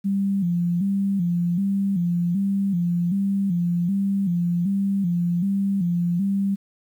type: tone with vibrato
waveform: sine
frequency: 185 Hz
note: F#3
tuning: in tune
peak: -19 dBFS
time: 0.04-6.56 s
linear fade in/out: 20 ms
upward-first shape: square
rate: 1.3 Hz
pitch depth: 110 cents each way
effects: 9-bit